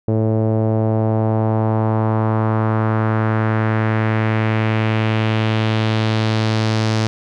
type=tone with low-pass filter sweep; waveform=sawtooth; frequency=110 Hz; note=A2; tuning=in tune; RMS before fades=-17 dBFS; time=0.08-7.07 s; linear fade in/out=0 ms; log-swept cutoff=500 to 5400 Hz; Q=1.8; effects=none